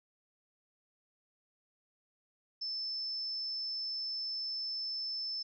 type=tone; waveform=sine; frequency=5274 Hz; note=E8; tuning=in tune; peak=-35 dBFS; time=2.61-5.43 s; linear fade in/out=10 ms; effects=none